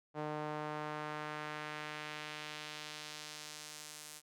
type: tone with band-pass filter sweep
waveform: sawtooth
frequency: 151.5 Hz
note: D#3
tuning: 46 cents flat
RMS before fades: -44 dBFS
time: 0.14-4.22 s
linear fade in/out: 50 ms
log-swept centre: 680 to 9100 Hz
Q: 0.97
effects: none